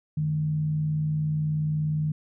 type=tone with frequency modulation; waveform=sine; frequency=152.8 Hz; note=D#3; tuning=31 cents flat; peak=-23 dBFS; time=0.17-2.12 s; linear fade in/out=5 ms; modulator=60.6 Hz; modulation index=0.23; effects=none

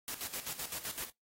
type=noise with tremolo; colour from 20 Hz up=white; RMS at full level=-39 dBFS; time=0.08-1.1 s; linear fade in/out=0 ms; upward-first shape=square; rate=7.8 Hz; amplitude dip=70%; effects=noise-tail reverb RT60 0.2 s tail -26 dB re dry + AAC 48 kbps

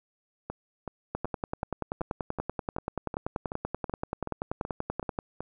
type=two click trains; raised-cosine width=1 ms; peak=-20 / -16 dBFS; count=14 / 43; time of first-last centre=0.5-5.406 / 1.15-5.188 s; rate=2.65 / 10.4 Hz; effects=none

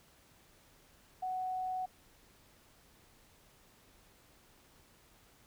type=tone; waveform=sine; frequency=743 Hz; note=F#5; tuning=7 cents sharp; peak=-34 dBFS; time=1.22-1.86 s; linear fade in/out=10 ms; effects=pink hiss -64 dBFS RMS until 5.46 s

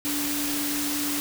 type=tone in noise; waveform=sine; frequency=290.8 Hz; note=D4; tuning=17 cents flat; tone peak=-29 dBFS; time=0.05-1.2 s; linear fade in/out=0 ms; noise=white; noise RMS=-29 dBFS; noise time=0.05-1.2 s; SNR=-3 dB; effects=none

